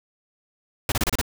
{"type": "noise bursts", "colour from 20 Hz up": "pink", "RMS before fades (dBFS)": -22, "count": 6, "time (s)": [0.89, 1.214], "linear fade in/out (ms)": 2, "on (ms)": 29, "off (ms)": 30, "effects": []}